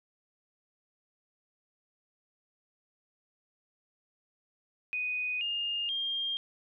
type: tone with pitch steps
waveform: sine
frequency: 2489 / 2826 / 3209 Hz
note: D#7 / F7 / G7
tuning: 0 / +20 / +40 cents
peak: -30 dBFS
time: 4.93-6.37 s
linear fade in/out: 0 ms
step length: 480 ms
effects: none